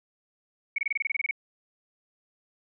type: tone bursts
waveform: sine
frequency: 2233 Hz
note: C#7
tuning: 12 cents sharp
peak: -23 dBFS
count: 12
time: 0.76-1.311 s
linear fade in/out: 5 ms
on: 23 ms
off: 25 ms
effects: none